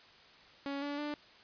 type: tone with pitch steps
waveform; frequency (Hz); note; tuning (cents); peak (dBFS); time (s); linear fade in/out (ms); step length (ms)
sawtooth; 279.6 / 287.6 / 295.3; C#4 / D4 / D4; +15 / -36 / +10; -32; 0.66-1.14; 0; 160
effects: white hiss -58 dBFS RMS until 1.43 s + resampled to 11025 Hz